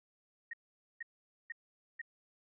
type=tone bursts; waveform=sine; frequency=1864.7 Hz; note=A#6; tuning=in tune; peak=-39 dBFS; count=4; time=0.51-2.016 s; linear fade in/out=5 ms; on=24 ms; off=470 ms; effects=none